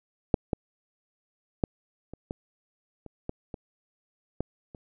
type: clicks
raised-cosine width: 2 ms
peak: -6 / -12 / -10 / -27 / -19 / -29 / -18 / -23 / -15 / -30 dBFS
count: 10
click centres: 0.342 / 0.532 / 1.638 / 2.136 / 2.309 / 3.063 / 3.294 / 3.542 / 4.406 / 4.748 s
effects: none